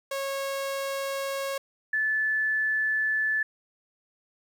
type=tone pair in turn; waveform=sawtooth / sine; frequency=548 / 1739.8 Hz; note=C#5 / A6; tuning=-20 / -20 cents; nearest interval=octave + minor sixth; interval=2000 cents; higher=second; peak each=-25 / -23 dBFS; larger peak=second; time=0.11-1.58 / 1.93-3.43 s; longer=second; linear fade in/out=5 ms; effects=10-bit